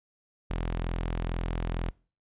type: tone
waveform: sawtooth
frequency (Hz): 42.19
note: E1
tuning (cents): +41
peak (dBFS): -25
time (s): 0.5-1.91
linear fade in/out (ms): 10
effects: noise-tail reverb RT60 0.4 s tail -25 dB re dry + resampled to 8000 Hz